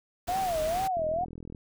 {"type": "noise", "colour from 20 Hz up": "pink", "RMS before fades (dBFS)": -38, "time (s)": [0.27, 0.88], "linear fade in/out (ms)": 10}
{"type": "tone with vibrato", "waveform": "sine", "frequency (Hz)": 691, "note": "F5", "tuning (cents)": -19, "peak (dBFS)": -26, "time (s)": [0.28, 1.25], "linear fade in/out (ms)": 10, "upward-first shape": "sine", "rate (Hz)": 2.2, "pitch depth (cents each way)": 190}
{"type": "click train", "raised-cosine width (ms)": 3, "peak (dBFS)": -29, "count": 25, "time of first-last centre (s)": [0.97, 1.548], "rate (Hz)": 41.5}
{"effects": []}